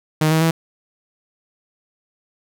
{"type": "tone with pitch steps", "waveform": "sawtooth", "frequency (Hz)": [155.56, 159.47, 163.48], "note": ["D#3", "D#3", "E3"], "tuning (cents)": [0, 43, -14], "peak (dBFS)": -10, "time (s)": [0.21, 0.51], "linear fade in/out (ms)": 5, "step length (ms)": 100, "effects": []}